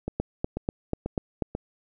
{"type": "two click trains", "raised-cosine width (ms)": 2, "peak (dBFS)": [-12, -16], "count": [6, 4], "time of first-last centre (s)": [[0.2, 1.422], [0.08, 1.551]], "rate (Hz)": [4.09, 2.04], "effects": []}